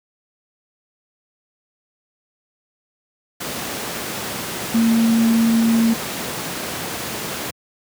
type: tone in noise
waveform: sine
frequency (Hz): 228.3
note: A#3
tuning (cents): -36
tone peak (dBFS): -12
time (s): 4.74-5.94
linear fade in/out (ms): 10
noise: pink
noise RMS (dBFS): -26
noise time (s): 3.4-7.51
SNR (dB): +11
effects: high-pass 150 Hz 12 dB/octave